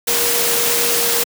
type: tone in noise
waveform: sine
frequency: 472.5 Hz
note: A#4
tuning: 23 cents sharp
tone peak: -24 dBFS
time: 0.07-1.24 s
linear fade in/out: 10 ms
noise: white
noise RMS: -17 dBFS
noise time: 0.07-1.24 s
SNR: -10 dB
effects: high-pass 150 Hz 12 dB/octave